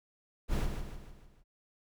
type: noise with echo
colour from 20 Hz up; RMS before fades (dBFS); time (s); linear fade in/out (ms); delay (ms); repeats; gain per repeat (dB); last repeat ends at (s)
brown; -28; 0.48-0.69; 50; 150; 5; -6; 1.44
effects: none